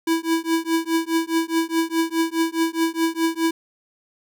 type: tone with tremolo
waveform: square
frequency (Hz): 328.3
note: E4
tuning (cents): -7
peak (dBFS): -16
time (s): 0.07-3.51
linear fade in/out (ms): 5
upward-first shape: triangle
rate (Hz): 4.8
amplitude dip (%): 100
effects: none